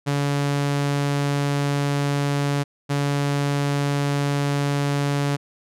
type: tone pair in turn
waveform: sawtooth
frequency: 142.5 / 142.5 Hz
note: C#3 / C#3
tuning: +48 / +48 cents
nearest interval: unison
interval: 0 cents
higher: neither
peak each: -16 dBFS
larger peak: neither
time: 0.06-2.64 / 2.89-5.37 s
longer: first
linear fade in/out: 20 ms
effects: low-pass 10000 Hz 12 dB/octave